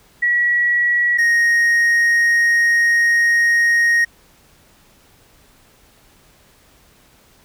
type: tone pair in turn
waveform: sine / triangle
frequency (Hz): 1928 / 1869.9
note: B6 / A#6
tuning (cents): -42 / +5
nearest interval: minor second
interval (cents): 53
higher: first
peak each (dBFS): -13 / -10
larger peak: second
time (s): 0.22-1.18 / 1.18-4.05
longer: second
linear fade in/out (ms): 10
effects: pink hiss -52 dBFS RMS until 7.44 s